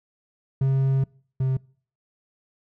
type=tone pair in turn; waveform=triangle; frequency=134.5 / 131.5 Hz; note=C3 / C3; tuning=+48 / +9 cents; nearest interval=unison; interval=39 cents; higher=first; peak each=-16 / -18 dBFS; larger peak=first; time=0.61-1.04 / 1.4-1.57 s; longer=first; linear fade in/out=5 ms; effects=noise-tail reverb RT60 0.5 s tail -25 dB re dry